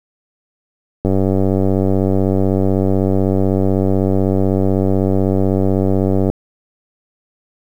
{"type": "click train", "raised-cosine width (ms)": 2, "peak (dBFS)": -3, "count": 505, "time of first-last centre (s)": [1.05, 6.3], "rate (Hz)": 96, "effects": ["7-bit"]}